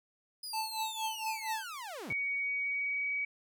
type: linear sweep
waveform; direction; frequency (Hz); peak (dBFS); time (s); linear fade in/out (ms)
sawtooth; down; 5030 to 73.5; -37; 0.43-2.13; 5
type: tone with tremolo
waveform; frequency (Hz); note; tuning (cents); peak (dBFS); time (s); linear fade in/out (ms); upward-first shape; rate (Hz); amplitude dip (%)
square; 880; A5; 0; -32; 0.53-1.64; 5; triangle; 4.3; 95
type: tone with pitch glide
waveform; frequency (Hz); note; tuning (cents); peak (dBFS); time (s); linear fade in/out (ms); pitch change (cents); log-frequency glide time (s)
sine; 2246 to 2268; C#7 to C#7; +22 to +39; -31; 2.1-3.25; 5; +17; 2.4-3.09
effects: none